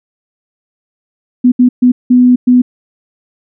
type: tone bursts at uneven times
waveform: sine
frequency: 248.5 Hz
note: B3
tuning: 11 cents sharp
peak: -3 dBFS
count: 5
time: 1.44-1.52 / 1.59-1.69 / 1.82-1.92 / 2.1-2.36 / 2.47-2.62 s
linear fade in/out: 10 ms
effects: none